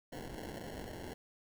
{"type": "noise with sample-and-hold", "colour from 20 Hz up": "white", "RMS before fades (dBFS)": -45, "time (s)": [0.12, 1.14], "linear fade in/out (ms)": 10, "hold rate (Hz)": 1225, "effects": []}